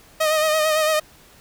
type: tone with vibrato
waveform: sawtooth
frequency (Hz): 622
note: D#5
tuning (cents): -1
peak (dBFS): -13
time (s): 0.2-1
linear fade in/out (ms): 10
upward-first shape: sine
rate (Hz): 8.9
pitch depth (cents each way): 38
effects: pink hiss -50 dBFS RMS until 1.4 s